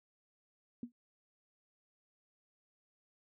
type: tone with exponential decay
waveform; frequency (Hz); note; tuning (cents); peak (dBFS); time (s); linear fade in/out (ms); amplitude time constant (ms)
sine; 240; B3; -49; -35; 0.83-0.92; 2; 18
effects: none